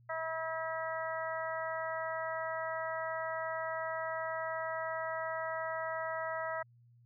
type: harmonic tone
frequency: 322.8 Hz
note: E4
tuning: 36 cents flat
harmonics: 2 / 3 / 4 / 5 / 6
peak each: -38 / -42 / -41 / -45 / -43 dBFS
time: 0.09-6.63 s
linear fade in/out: 10 ms
effects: added 119 Hz sine -60 dBFS peak until 7.05 s